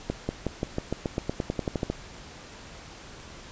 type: accelerating click train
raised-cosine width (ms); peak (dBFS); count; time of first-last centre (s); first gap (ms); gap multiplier
2; -13; 16; 0.1-1.9; 190; 0.93
effects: pink hiss -45 dBFS RMS until 3.51 s + resampled to 16000 Hz